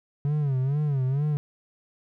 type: tone with vibrato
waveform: triangle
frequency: 139.6 Hz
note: C#3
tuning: 13 cents sharp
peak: -20 dBFS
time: 0.25-1.37 s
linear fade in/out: 0 ms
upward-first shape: sine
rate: 2.2 Hz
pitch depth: 140 cents each way
effects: none